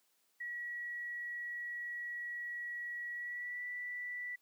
sine tone with pitch glide, 1923 to 1965.7 Hz, B6 to B6, -47 to -9 cents, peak -39 dBFS, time 0.4-4.36 s, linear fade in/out 10 ms, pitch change +38 cents, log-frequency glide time 3.13-3.65 s, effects white hiss -75 dBFS RMS until 4.41 s + high-pass 200 Hz 12 dB/octave

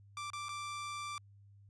sawtooth tone with dropouts, 1174.7 Hz, D6, in tune, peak -36 dBFS, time 0.17-1.18 s, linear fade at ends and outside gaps 1 ms, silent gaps 0.302-0.333 / 0.485-0.491 s, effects added 100 Hz sine -57 dBFS peak until 1.69 s + resampled to 22050 Hz

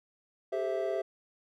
triangle chord, A minor seventh, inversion third, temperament equal with one note detuned, 392 / 430.4 / 523.3 / 659.3 Hz, G4 / A4 / C5 / E5, 0 / -38 / 0 / 0 cents, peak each -32 / -37 / -35 / -31 dBFS, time 0.52-1.02 s, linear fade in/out 10 ms, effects none

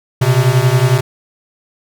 square beating tone pair, 122.3 / 133.3 Hz, B2 / C3, -16 / +33 cents, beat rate 11 Hz, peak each -13 dBFS, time 0.21-1.01 s, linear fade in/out 10 ms, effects none

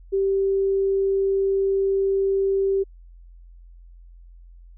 sine tone, 390 Hz, G4, 9 cents flat, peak -18 dBFS, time 0.12-2.84 s, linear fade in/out 20 ms, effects added 43 Hz sine -43 dBFS peak until 4.77 s

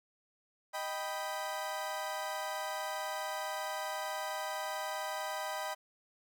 30% pulse chord, Eb augmented, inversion none, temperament equal, 622.3 / 784 / 987.8 Hz, Eb5 / G5 / B5, 0 / 0 / 0 cents, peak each -38 / -38 / -38 dBFS, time 0.73-5.75 s, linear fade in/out 20 ms, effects none

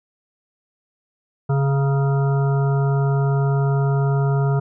harmonic tone with a mistuned harmonic, 138.59 Hz, C#3, in tune, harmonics 1 / 3 / 5 / 7 / 9 / 10, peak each -16 / -26 / -30 / -33 / -35 / -36 dBFS, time 1.49-4.6 s, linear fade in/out 10 ms, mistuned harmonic 7, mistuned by -39 cents, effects none

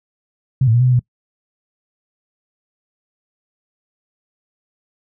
sine tone with pitch steps, 131.7 / 111.8 / 120 / 127 / 126.2 / 123.1 Hz, C3 / A2 / B2 / B2 / B2 / B2, +12 / +28 / -49 / +49 / +38 / -5 cents, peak -10 dBFS, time 0.61-0.994 s, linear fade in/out 5 ms, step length 64 ms, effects noise-tail reverb RT60 0.1 s tail -24 dB re dry

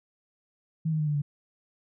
sine tone with pitch steps, 160 / 155.98 / 152.07 / 148.25 / 144.53 Hz, D#3 / D#3 / D#3 / D3 / D3, +49 / +5 / -39 / +17 / -27 cents, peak -24 dBFS, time 0.85-1.22 s, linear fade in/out 10 ms, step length 74 ms, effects none

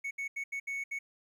triangle tone bursts at uneven times, 2217 Hz, C#7, in tune, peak -32 dBFS, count 6, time 0.04-0.11 / 0.18-0.28 / 0.36-0.44 / 0.52-0.6 / 0.67-0.84 / 0.91-0.99 s, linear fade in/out 10 ms, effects 12-bit

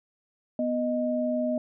sine tone pair together, 246.9 / 620.7 Hz, B3 / D#5, 0 / -4 cents, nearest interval octave + major third, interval 1596 cents, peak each -27 dBFS, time 0.59-1.58 s, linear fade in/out 2 ms, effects none

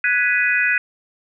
sine chord, G# minor seventh, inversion third, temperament equal with one note detuned, 1480 / 1675.7 / 1975.5 / 2489 Hz, F#6 / G#6 / B6 / D#7, 0 / +15 / 0 / 0 cents, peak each -20 / -22 / -21 / -20 dBFS, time 0.04-0.78 s, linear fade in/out 2 ms, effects none

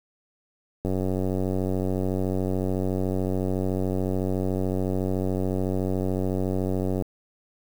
click train, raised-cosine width 2 ms, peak -14 dBFS, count 580, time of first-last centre 0.85-7.023 s, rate 93.8 Hz, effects 7-bit

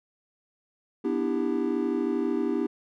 triangle chord, E minor seventh, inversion second, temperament just, 247.2 / 296.7 / 329.6 / 395.6 Hz, B3 / D4 / E4 / G4, +2 / +18 / 0 / +16 cents, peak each -28 dBFS, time 1.04-2.67 s, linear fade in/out 10 ms, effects none

